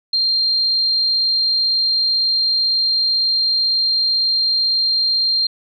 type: tone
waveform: sine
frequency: 4186 Hz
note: C8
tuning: in tune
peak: -14 dBFS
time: 0.13-5.47 s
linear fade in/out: 5 ms
effects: none